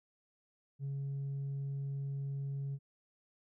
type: tone with tanh clipping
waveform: triangle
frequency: 138.59 Hz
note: C#3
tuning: in tune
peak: -36 dBFS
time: 0.79-2.79 s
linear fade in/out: 50 ms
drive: 6 dB
effects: none